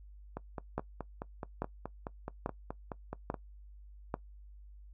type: two click trains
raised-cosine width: 1 ms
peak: -24 / -19 dBFS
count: 15 / 5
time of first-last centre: 0.37-3.342 / 0.78-4.141 s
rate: 4.71 / 1.19 Hz
effects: noise-tail reverb RT60 0.1 s tail -20 dB re dry + added 50 Hz sine -50 dBFS peak until 4.93 s